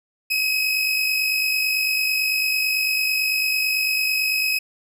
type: tone pair together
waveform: 30% pulse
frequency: 2539 / 2588 Hz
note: D#7 / E7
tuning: +34 / -32 cents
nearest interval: unison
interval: 34 cents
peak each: -17 / -25 dBFS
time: 0.3-4.59 s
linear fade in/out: 10 ms
effects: none